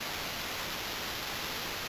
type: noise with sample-and-hold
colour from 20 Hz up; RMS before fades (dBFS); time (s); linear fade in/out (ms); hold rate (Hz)
violet; -37; 0-1.88; 10; 8820
effects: resampled to 32000 Hz